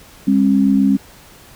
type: tone pair together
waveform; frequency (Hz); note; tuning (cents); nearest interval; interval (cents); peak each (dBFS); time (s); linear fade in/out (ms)
sine; 201.6 / 269.1; G3 / C4; +49 / +49; perfect fourth; 500; -13; 0.27-0.97; 10
effects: pink hiss -43 dBFS RMS until 1.55 s